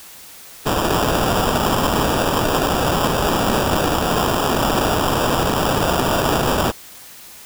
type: noise with sample-and-hold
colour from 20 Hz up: white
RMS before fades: -18 dBFS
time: 0.65-6.72 s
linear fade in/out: 20 ms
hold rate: 2100 Hz
effects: white hiss -40 dBFS RMS until 7.45 s